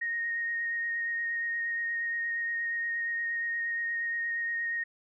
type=tone with vibrato; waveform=sine; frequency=1862 Hz; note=A#6; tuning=2 cents flat; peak=-29 dBFS; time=0.01-4.84 s; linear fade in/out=10 ms; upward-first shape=sine; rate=8.5 Hz; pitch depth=12 cents each way; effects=none